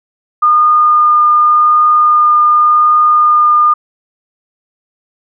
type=tone with vibrato; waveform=sine; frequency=1216 Hz; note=D#6; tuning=40 cents flat; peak=-5 dBFS; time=0.42-3.74 s; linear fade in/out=10 ms; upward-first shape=triangle; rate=0.88 Hz; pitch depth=9 cents each way; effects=none